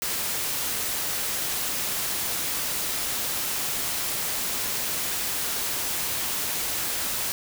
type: noise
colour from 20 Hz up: white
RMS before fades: -28 dBFS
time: 0.02-7.32 s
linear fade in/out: 0 ms
effects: none